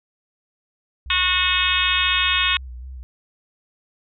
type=tone with vibrato; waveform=sine; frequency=63 Hz; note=B1; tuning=35 cents sharp; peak=-32 dBFS; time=1.06-3.03 s; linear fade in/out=0 ms; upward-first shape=square; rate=3.4 Hz; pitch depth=54 cents each way
type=harmonic tone; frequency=365.2 Hz; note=F#4; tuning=23 cents flat; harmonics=3 / 4 / 5 / 6 / 7 / 8 / 9 / 10; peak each=-26 / -27 / -27 / -27 / -22 / -26 / -25 / -24 dBFS; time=1.1-2.57 s; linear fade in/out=2 ms
effects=none